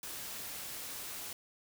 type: noise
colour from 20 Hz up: white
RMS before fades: -43 dBFS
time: 0.03-1.33 s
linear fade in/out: 2 ms
effects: none